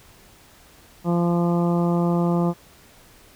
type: harmonic tone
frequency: 172.5 Hz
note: F3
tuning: 21 cents flat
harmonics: 1 / 2 / 3 / 4 / 5 / 6 / 7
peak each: -19 / -25 / -29 / -31 / -33 / -35 / -36 dBFS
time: 1.04-2.54 s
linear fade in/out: 50 ms
effects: pink hiss -51 dBFS RMS until 3.35 s